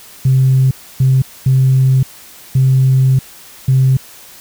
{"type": "tone bursts at uneven times", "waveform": "sine", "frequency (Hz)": 131.7, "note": "C3", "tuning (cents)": 12, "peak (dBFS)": -6, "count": 5, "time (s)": [[0.25, 0.71], [1, 1.22], [1.46, 2.03], [2.55, 3.19], [3.68, 3.97]], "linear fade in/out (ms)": 5, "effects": ["tanh soft clip ceiling -3 dBFS", "white hiss -38 dBFS RMS until 4.4 s"]}